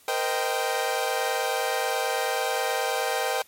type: chord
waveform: sawtooth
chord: C minor seventh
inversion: third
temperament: equal with one note detuned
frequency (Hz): 466.2 / 515.5 / 622.3 / 784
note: Bb4 / C5 / Eb5 / G5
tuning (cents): 0 / -26 / 0 / 0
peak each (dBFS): -27 / -26 / -28 / -24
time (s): 0.08-3.42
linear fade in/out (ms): 2
effects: white hiss -56 dBFS RMS until 3.47 s + MP3 64 kbps